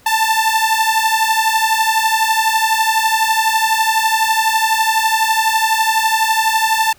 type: beating tone pair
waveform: sawtooth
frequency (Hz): 880 / 892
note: A5 / A5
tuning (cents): 0 / +23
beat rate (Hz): 12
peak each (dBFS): -12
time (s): 0.06-6.93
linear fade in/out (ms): 5
effects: pink hiss -49 dBFS RMS until 6.98 s